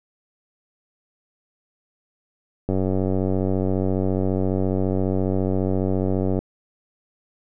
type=click train; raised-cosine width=2 ms; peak=-10 dBFS; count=351; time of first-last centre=2.69-6.39 s; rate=94.6 Hz; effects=none